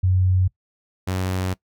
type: tone pair in turn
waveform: sine / sawtooth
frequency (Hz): 92.5 / 93.03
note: F#2 / F#2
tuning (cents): 0 / +10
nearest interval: unison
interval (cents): 10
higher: second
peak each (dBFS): -15 / -18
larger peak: first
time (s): 0.03-0.48 / 1.07-1.54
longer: second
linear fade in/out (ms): 10
effects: noise-tail reverb RT60 0.1 s tail -21 dB re dry